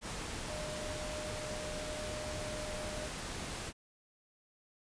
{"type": "tone in noise", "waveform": "sine", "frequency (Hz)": 609, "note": "D#5", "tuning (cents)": -37, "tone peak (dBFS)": -42, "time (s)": [0.46, 3.1], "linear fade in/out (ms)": 50, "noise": "pink", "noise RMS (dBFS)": -41, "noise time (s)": [0.01, 3.73], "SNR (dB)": -4, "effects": ["resampled to 22050 Hz"]}